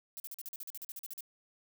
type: noise bursts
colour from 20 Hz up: violet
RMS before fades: -43 dBFS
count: 15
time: 0.17-1.207 s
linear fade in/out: 0 ms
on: 29 ms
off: 43 ms
effects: none